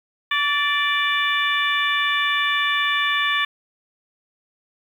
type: harmonic tone with a mistuned harmonic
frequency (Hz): 587.3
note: D5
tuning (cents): 0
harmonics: 2 / 3 / 4 / 5 / 6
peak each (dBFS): -24 / -22 / -25 / -28 / -26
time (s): 0.31-3.45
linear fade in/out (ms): 5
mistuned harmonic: 2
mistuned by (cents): -41
effects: 8-bit